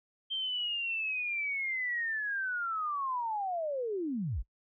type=linear sweep; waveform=sine; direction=down; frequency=3165 to 31.24 Hz; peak=-31 dBFS; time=0.3-4.43 s; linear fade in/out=20 ms; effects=noise-tail reverb RT60 0.1 s tail -24 dB re dry